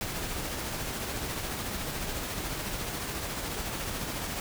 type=noise with tremolo; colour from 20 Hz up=pink; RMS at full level=-33 dBFS; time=0.01-4.4 s; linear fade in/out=0 ms; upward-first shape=triangle; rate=14 Hz; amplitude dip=35%; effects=none